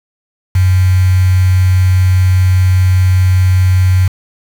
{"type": "tone with quantisation", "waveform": "sine", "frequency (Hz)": 92.5, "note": "F#2", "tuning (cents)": 0, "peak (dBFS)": -6, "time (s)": [0.55, 4.08], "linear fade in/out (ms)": 5, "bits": 4, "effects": []}